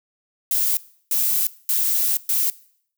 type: noise bursts at uneven times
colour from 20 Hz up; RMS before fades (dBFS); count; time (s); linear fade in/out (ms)
violet; -20; 4; 0.51-0.77 / 1.11-1.47 / 1.69-2.17 / 2.29-2.5; 2
effects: noise-tail reverb RT60 0.6 s tail -20 dB re dry